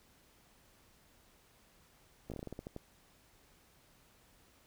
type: slowing click train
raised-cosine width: 2 ms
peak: -29 dBFS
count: 11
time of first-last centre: 2.3-2.764 s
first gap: 17 ms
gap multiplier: 1.21
effects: pink hiss -66 dBFS RMS until 4.66 s